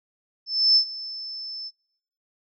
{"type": "tone with ADSR envelope", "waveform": "sine", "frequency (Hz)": 5274, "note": "E8", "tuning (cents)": 0, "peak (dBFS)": -13, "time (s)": [0.46, 1.71], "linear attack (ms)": 300, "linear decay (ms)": 84, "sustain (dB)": -19, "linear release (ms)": 41, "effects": ["noise-tail reverb RT60 0.8 s tail -26 dB re dry"]}